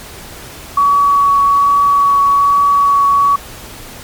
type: tone with vibrato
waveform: sine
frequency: 1129 Hz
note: C#6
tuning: 31 cents sharp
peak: -7 dBFS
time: 0.77-3.36 s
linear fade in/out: 5 ms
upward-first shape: triangle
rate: 1.2 Hz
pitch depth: 11 cents each way
effects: pink hiss -32 dBFS RMS until 4.03 s + MP3 96 kbps